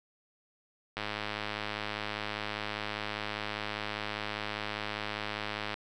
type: click train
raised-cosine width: 0.3 ms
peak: -18 dBFS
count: 502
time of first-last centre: 0.97-5.741 s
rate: 105 Hz
effects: none